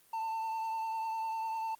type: tone with vibrato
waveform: triangle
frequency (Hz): 893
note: A5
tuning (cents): +25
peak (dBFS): -31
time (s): 0.13-1.75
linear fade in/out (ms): 5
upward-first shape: triangle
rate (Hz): 10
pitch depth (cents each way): 25
effects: white hiss -64 dBFS RMS until 1.79 s + Opus 24 kbps